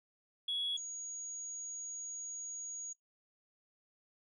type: tone pair in turn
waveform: sine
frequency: 3355 / 6710 Hz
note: G#7 / G#8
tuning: +17 / +17 cents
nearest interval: octave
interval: 1200 cents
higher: second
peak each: -32 / -40 dBFS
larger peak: first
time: 0.48-0.77 / 0.77-2.93 s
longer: second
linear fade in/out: 5 ms
effects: noise-tail reverb RT60 0.1 s tail -17 dB re dry + tanh soft clip ceiling -29 dBFS